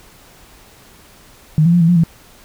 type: tone with pitch steps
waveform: sine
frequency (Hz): 154.8 / 170.2 / 175.1 / 165 / 176.3 / 165.4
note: D#3 / F3 / F3 / E3 / F3 / E3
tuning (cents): -9 / -44 / +5 / +2 / +17 / +6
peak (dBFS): -8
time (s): 1.58-2.036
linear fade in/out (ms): 0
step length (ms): 76
effects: pink hiss -45 dBFS RMS until 2.44 s